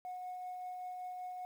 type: tone with tremolo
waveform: sine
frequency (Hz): 730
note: F#5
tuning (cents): -24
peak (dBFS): -38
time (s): 0.05-1.45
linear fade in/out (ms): 0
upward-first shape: triangle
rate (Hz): 5.2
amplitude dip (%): 30
effects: tanh soft clip ceiling -38 dBFS + 11-bit